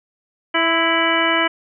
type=harmonic tone with a mistuned harmonic; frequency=329.6 Hz; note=E4; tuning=in tune; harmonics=1 / 2 / 3 / 4 / 5 / 6 / 7 / 9; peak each=-23 / -23 / -23 / -23 / -23 / -23 / -23 / -23 dBFS; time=0.54-1.48 s; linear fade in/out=10 ms; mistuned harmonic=3; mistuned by=+25 cents; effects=none